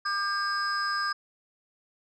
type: tone cluster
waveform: sine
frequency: 1199 / 1599 / 5040 Hz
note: D6 / G6 / D#8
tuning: +36 / +34 / +21 cents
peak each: -28 / -29 / -32 dBFS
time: 0.05-1.13 s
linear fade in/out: 10 ms
effects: tanh soft clip ceiling -21 dBFS